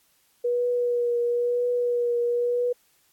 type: tone with vibrato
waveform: sine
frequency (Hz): 482.7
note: B4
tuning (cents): -40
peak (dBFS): -21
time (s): 0.44-2.73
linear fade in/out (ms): 10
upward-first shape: triangle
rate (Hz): 1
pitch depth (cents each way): 24
effects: white hiss -64 dBFS RMS until 3.12 s + AAC 64 kbps